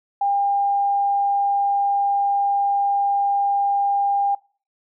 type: tone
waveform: sine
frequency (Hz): 802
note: G5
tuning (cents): +39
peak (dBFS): -17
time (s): 0.21-4.35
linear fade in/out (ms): 5
effects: noise-tail reverb RT60 0.4 s tail -24 dB re dry